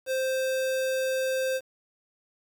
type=tone; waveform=square; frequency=523.3 Hz; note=C5; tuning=in tune; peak=-26 dBFS; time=0.06-1.61 s; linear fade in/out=50 ms; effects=9-bit